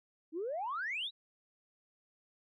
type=exponential sweep; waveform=sine; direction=up; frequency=299.4 to 3999 Hz; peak=-34 dBFS; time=0.32-1.11 s; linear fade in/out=50 ms; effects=tanh soft clip ceiling -30 dBFS